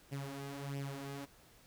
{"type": "tone with flanger", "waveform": "sawtooth", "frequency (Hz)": 139.3, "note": "C#3", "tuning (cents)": 9, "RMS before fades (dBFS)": -43, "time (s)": [0.11, 1.26], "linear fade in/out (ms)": 20, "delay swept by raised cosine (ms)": [0.36, 4.76], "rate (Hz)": 1.5, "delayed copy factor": 0.7, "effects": ["pink hiss -63 dBFS RMS until 1.66 s"]}